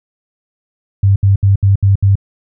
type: tone bursts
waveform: sine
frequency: 98.6 Hz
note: G2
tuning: 11 cents sharp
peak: -6 dBFS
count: 6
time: 1.03-2.155 s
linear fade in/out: 5 ms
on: 130 ms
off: 69 ms
effects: none